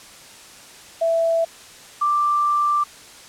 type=tone pair in turn; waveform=sine; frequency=662 / 1178.3 Hz; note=E5 / D6; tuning=+7 / +5 cents; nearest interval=minor seventh; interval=998 cents; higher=second; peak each=-16 dBFS; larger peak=neither; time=1.01-1.45 / 2.01-2.84 s; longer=second; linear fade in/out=10 ms; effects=white hiss -43 dBFS RMS until 3.28 s + low-pass 9000 Hz 12 dB/octave